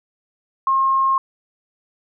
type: tone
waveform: sine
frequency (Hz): 1072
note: C6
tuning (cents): +42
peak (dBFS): -14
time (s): 0.67-1.18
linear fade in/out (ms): 2
effects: none